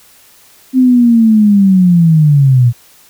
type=linear sweep; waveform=sine; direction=down; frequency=261.6 to 116.54 Hz; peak=-4 dBFS; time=0.73-2.73 s; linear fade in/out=50 ms; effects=white hiss -44 dBFS RMS until 3.09 s